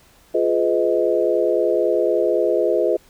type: chord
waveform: sine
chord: F half-diminished seventh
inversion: none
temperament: just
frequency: 349.2 / 419.1 / 502.9 / 628.6 Hz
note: F4 / Ab4 / Cb5 / Eb5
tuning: 0 / +16 / +31 / +18 cents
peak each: -21 dBFS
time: 0.34-2.97 s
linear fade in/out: 10 ms
effects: pink hiss -53 dBFS RMS until 3.09 s